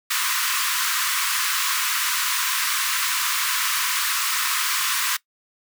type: high-pass noise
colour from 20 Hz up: pink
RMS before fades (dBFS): -23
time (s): 0.1-5.17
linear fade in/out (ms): 10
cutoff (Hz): 1000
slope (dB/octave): 96
effects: noise-tail reverb RT60 0.1 s tail -20 dB re dry